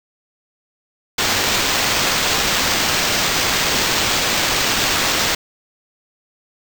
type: noise with sample-and-hold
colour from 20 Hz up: white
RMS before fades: -18 dBFS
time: 1.18-5.35 s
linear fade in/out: 5 ms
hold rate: 11025 Hz
effects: none